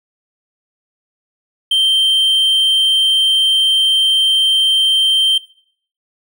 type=tone; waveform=triangle; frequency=3136 Hz; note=G7; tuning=in tune; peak=-9 dBFS; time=1.71-5.38 s; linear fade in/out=5 ms; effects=noise-tail reverb RT60 0.6 s tail -19 dB re dry